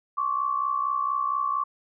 sine tone pair together, 1081 / 1145.3 Hz, C#6 / D6, -44 / -44 cents, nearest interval minor second, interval 100 cents, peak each -28 / -25 dBFS, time 0.17-1.64 s, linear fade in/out 10 ms, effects none

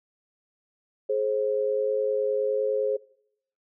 sine tone pair together, 422.2 / 532 Hz, G#4 / C5, +29 / +29 cents, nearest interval major third, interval 400 cents, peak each -25 dBFS, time 1.09-2.97 s, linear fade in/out 10 ms, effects noise-tail reverb RT60 0.7 s tail -22 dB re dry

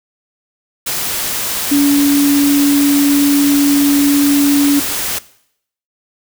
sine tone in noise, 284.9 Hz, C#4, 48 cents sharp, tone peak -8 dBFS, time 1.71-4.8 s, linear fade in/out 10 ms, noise white, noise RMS -19 dBFS, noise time 0.86-5.19 s, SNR +8 dB, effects noise-tail reverb RT60 0.7 s tail -19 dB re dry

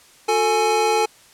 square tone cluster, 362.4 / 444.2 / 837 Hz, F#4 / A4 / G#5, -36 / +16 / +13 cents, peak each -28 / -20 / -20 dBFS, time 0.28-1.06 s, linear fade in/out 10 ms, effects white hiss -50 dBFS RMS until 1.33 s + low-pass 10000 Hz 12 dB/octave

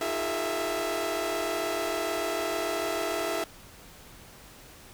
sawtooth tone cluster, 316.4 / 354.4 / 410.3 / 456.9 / 662 Hz, D#4 / F4 / G#4 / A#4 / E5, +29 / +25 / -21 / -35 / +7 cents, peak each -34 / -32 / -31 / -35 / -27 dBFS, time 0.01-3.44 s, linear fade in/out 2 ms, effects pink hiss -50 dBFS RMS until 4.93 s

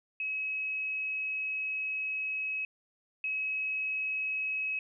sine tone pair in turn, 2560 / 2560 Hz, D#7 / D#7, +49 / +49 cents, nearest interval unison, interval 0 cents, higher neither, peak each -31 / -30 dBFS, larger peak second, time 0.2-2.65 / 3.24-4.79 s, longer first, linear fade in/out 2 ms, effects none

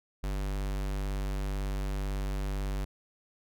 square tone, 49.01 Hz, G1, in tune, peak -31 dBFS, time 0.23-2.85 s, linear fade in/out 10 ms, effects none

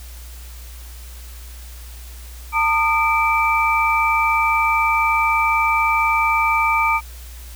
sine tone cluster, 900 / 1224 / 2327 Hz, A5 / D#6 / D7, +39 / -29 / -17 cents, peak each -19 dBFS, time 2.52-7.01 s, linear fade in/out 50 ms, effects added 60 Hz sine -34 dBFS peak until 7.55 s + white hiss -43 dBFS RMS until 7.55 s

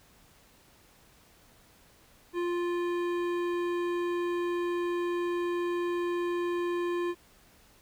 sine tone with hard clipping, 349.2 Hz, F4, in tune, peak -30 dBFS, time 2.33-7.15 s, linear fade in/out 50 ms, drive 14 dB, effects pink hiss -60 dBFS RMS until 7.81 s

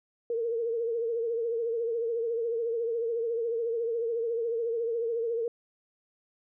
sine tone with vibrato, 462.3 Hz, A#4, 14 cents flat, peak -27 dBFS, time 0.3-5.48 s, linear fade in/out 2 ms, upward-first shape triangle, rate 14 Hz, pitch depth 70 cents each way, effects none

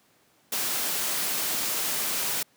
white noise, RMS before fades -28 dBFS, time 0.52-2.43 s, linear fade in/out 5 ms, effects pink hiss -63 dBFS RMS until 2.56 s + high-pass 150 Hz 12 dB/octave

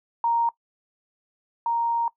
sine tone pair in turn, 932.3 / 932.3 Hz, A#5 / A#5, 0 / 0 cents, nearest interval unison, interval 0 cents, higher neither, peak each -19 / -21 dBFS, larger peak first, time 0.24-0.49 / 1.66-2.08 s, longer second, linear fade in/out 2 ms, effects noise-tail reverb RT60 0.1 s tail -20 dB re dry

